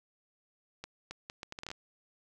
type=accelerating click train; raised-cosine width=0.2 ms; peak=-24 dBFS; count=11; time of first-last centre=0.84-1.715 s; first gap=270 ms; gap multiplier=0.7; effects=none